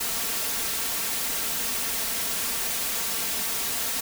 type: noise with comb filter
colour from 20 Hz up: white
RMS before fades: -28 dBFS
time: 0-4.01 s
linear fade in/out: 10 ms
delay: 4.4 ms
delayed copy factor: +0.5
effects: none